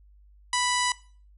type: harmonic tone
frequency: 987.8 Hz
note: B5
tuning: in tune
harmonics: 1 / 2 / 3 / 4 / 5 / 6 / 7 / 8 / 9 / 10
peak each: -27 / -30 / -32 / -33 / -34 / -35 / -35 / -36 / -37 / -37 dBFS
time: 0.53-0.92 s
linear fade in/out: 2 ms
effects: noise-tail reverb RT60 0.4 s tail -19 dB re dry + added 50 Hz sine -52 dBFS peak until 1.37 s